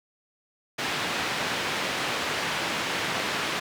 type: band-pass noise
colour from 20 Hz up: white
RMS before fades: -29 dBFS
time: 0.78-3.6 s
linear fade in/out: 10 ms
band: 120 to 2900 Hz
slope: 12 dB/octave
effects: none